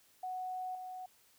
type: tone with level steps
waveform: sine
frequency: 740 Hz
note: F#5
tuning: in tune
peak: -37 / -42 dBFS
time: 0.23-1.06 s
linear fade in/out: 5 ms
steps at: 0.75 s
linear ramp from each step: 2 ms
effects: white hiss -67 dBFS RMS until 1.38 s